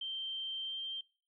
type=tone with pitch glide; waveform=sine; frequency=3136 to 3154 Hz; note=G7 to G7; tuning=0 to +10 cents; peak=-37 dBFS; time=0.01-1.01 s; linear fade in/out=5 ms; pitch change=+10 cents; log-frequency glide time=0.66-0.73 s; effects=noise-tail reverb RT60 0.5 s tail -24 dB re dry